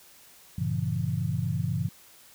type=chord; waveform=sine; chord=G diminished seventh; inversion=none; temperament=just; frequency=98 / 117.6 / 141.12 / 169.34 Hz; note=G2 / Bb2 / Db3 / Fb3; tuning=0 / +16 / +31 / +47 cents; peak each=-32 / -31 / -31 / -31 dBFS; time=0.58-1.89 s; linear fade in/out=5 ms; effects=white hiss -54 dBFS RMS until 2.34 s